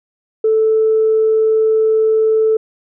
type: tone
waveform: sine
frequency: 439.4 Hz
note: A4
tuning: 2 cents flat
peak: -9 dBFS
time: 0.44-2.57 s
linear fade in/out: 5 ms
effects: tanh soft clip ceiling -5 dBFS